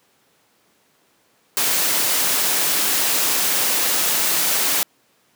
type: noise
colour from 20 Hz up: white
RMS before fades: -19 dBFS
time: 1.57-4.83 s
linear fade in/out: 0 ms
effects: pink hiss -60 dBFS RMS until 5.35 s + high-pass 200 Hz 12 dB/octave